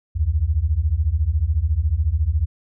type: beating tone pair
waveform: sine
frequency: 69.8 / 83.8 Hz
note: C#2 / E2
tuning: +13 / +29 cents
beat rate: 14 Hz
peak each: -20 / -19 dBFS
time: 0.15-2.46 s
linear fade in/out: 20 ms
effects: none